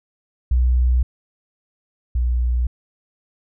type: tone pair in turn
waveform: sine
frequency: 62 / 60.72 Hz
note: B1 / B1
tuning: +7 / -29 cents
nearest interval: unison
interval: 36 cents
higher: first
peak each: -13 / -16 dBFS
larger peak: first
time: 0.51-1.03 / 2.15-2.67 s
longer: neither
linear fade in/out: 5 ms
effects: none